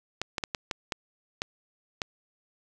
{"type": "clicks", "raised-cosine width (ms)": 0.2, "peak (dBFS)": -12, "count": 8, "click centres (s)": [0.216, 0.382, 0.438, 0.548, 0.712, 0.922, 1.419, 2.018], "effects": []}